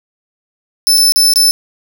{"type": "tone with dropouts", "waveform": "sawtooth", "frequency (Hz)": 5274, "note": "E8", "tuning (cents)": 0, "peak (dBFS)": -4, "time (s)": [0.87, 1.51], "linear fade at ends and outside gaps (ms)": 0, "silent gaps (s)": [[0.975, 0.979], [1.121, 1.16], [1.336, 1.359]], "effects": []}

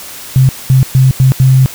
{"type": "tone bursts at uneven times", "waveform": "sine", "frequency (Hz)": 131.2, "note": "C3", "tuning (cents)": 5, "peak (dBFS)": -3, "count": 5, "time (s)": [[0.36, 0.49], [0.7, 0.83], [0.95, 1.11], [1.2, 1.32], [1.4, 1.66]], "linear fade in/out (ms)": 0, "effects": ["white hiss -28 dBFS RMS until 1.74 s"]}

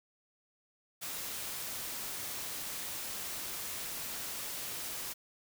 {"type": "noise", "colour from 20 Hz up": "white", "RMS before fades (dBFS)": -40, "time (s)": [1.01, 5.14], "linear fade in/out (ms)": 20, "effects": []}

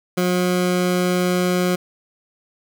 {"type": "tone", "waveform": "20% pulse", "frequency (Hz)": 180.1, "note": "F#3", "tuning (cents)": -46, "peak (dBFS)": -12, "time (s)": [0.17, 1.76], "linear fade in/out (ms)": 10, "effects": []}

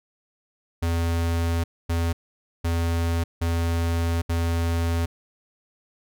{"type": "tone bursts at uneven times", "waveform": "square", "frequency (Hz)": 84, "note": "E2", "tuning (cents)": 33, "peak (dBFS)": -22, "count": 5, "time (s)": [[0.82, 1.64], [1.89, 2.13], [2.64, 3.24], [3.41, 4.22], [4.29, 5.06]], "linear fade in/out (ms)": 10, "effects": []}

